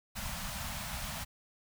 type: band-stop noise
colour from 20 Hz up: pink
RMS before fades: -39 dBFS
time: 0.15-1.25 s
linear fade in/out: 20 ms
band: 230 to 610 Hz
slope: 48 dB/octave
effects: none